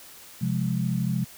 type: chord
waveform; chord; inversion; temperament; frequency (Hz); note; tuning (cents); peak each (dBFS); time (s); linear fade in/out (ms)
sine; F minor; second; equal; 130.81 / 174.61 / 207.7; C3 / F3 / Ab3; 0 / 0 / 0; -27 / -27 / -29; 0.41-1.25; 10
effects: white hiss -47 dBFS RMS until 1.37 s